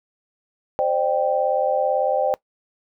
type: chord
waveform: sine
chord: C suspended second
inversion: none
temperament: equal with one note detuned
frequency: 523.3 / 601.4 / 784 Hz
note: C5 / D5 / G5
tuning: 0 / +41 / 0 cents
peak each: -22 dBFS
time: 0.79-2.34 s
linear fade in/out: 0 ms
effects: noise-tail reverb RT60 0.1 s tail -21 dB re dry